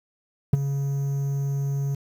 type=tone with ADSR envelope; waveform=triangle; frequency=139.2 Hz; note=C#3; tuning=8 cents sharp; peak=-8 dBFS; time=0.53-1.95 s; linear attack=5 ms; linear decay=19 ms; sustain=-13 dB; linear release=5 ms; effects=8-bit